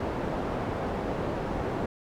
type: low-pass noise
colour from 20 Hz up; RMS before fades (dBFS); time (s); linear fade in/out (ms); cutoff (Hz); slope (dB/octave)
white; -31; 0-1.86; 5; 640; 12
effects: none